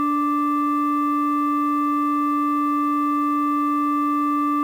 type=tone pair together; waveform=sine; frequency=292.3 / 1174.7 Hz; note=D4 / D6; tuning=-8 / 0 cents; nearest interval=2 octaves; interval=2408 cents; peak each=-19 dBFS; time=0-4.63 s; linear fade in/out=0 ms; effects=tanh soft clip ceiling -14 dBFS + 8-bit